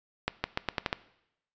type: accelerating click train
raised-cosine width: 0.3 ms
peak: -11 dBFS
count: 7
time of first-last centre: 0.28-0.929 s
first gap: 160 ms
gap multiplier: 0.84
effects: noise-tail reverb RT60 0.8 s tail -18 dB re dry + resampled to 16000 Hz